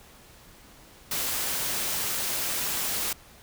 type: noise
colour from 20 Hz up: white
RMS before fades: -29 dBFS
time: 1.11-3.13 s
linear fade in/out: 5 ms
effects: pink hiss -52 dBFS RMS until 3.42 s